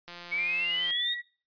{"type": "click train", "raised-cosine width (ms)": 0.2, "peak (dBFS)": -26, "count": 145, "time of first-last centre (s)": [0.08, 0.908], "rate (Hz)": 174}
{"type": "exponential sweep", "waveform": "sine", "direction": "up", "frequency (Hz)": [2217, 3785], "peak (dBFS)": -27, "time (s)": [0.31, 1.15], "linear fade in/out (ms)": 20}
{"type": "tone with pitch glide", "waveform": "sine", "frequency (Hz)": [2118, 1931], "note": ["C7", "B6"], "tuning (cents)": [21, -39], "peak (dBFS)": -34, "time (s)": [0.37, 1.22], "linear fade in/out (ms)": 20, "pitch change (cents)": -160, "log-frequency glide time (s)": [0.6, 0.91]}
{"effects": ["noise-tail reverb RT60 0.4 s tail -22 dB re dry", "resampled to 11025 Hz"]}